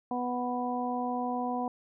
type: harmonic tone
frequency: 246.9 Hz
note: B3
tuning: in tune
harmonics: 1 / 2 / 3 / 4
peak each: -33 / -38 / -33 / -37 dBFS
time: 0.11-1.68 s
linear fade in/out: 2 ms
effects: none